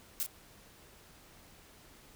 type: noise with echo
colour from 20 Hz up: blue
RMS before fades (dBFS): -33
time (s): 0.2-0.23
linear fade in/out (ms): 0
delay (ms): 33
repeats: 1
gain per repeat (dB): -7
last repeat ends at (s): 0.263
effects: pink hiss -58 dBFS RMS until 2.15 s